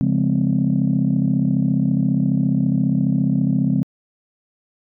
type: chord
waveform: sine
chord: Db major seventh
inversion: none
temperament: just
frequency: 138.59 / 173.24 / 207.9 / 259.9 Hz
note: Db3 / F3 / Ab3 / C4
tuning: 0 / -14 / +2 / -11 cents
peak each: -20 dBFS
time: 0.01-3.83 s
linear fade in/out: 0 ms
effects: tanh soft clip ceiling -8 dBFS